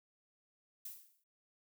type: noise with exponential decay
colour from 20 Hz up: violet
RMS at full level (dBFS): -43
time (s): 0.85-1.24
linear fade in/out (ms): 5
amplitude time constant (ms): 83
effects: noise-tail reverb RT60 0.2 s tail -24 dB re dry